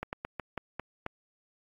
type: slowing click train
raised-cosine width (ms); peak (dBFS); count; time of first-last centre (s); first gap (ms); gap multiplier
0.5; -19; 7; 0.03-1.064; 99; 1.22
effects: AAC 48 kbps